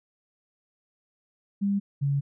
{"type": "tone pair in turn", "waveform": "sine", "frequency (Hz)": [200, 140.53], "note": ["G3", "C#3"], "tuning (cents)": [35, 24], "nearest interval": "tritone", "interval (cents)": 611, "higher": "first", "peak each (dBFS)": -22, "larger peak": "neither", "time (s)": [[1.61, 1.8], [2.01, 2.21]], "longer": "second", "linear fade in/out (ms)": 20, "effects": []}